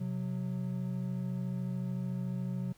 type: tone pair together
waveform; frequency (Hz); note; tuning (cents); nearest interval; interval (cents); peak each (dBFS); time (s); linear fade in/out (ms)
triangle; 129.53 / 183.3; C3 / F#3; -17 / -16; tritone; 601; -34 / -33; 0-2.73; 10
effects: pink hiss -65 dBFS RMS until 2.77 s